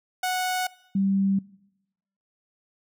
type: tone pair in turn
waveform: sawtooth / sine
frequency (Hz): 737 / 195.21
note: F#5 / G3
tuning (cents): -7 / -7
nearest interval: octave + major seventh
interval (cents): 2300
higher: first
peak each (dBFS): -20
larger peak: neither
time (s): 0.23-0.67 / 0.95-1.39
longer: neither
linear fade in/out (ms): 5
effects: noise-tail reverb RT60 0.9 s tail -22 dB re dry